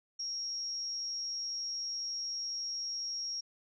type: tone with amplitude modulation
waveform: sine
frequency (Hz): 5588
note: F8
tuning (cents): 0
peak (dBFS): -33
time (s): 0.19-3.41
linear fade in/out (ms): 10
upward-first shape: sine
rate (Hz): 266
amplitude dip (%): 40
effects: none